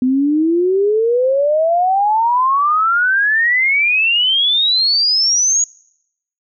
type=exponential sweep; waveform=sine; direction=up; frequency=250 to 6790 Hz; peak=-11 dBFS; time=0.02-5.64 s; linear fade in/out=2 ms; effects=noise-tail reverb RT60 0.8 s tail -25 dB re dry